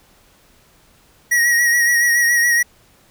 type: tone with vibrato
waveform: square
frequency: 1900 Hz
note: A#6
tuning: 33 cents sharp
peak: -13 dBFS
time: 1.31-2.63 s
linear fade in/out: 10 ms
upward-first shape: sine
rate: 7.1 Hz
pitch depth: 35 cents each way
effects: pink hiss -53 dBFS RMS until 3.1 s